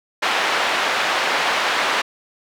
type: band-pass noise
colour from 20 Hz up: pink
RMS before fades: -20 dBFS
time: 0.22-2.02 s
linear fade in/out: 10 ms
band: 740 to 3200 Hz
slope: 12 dB/octave
effects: none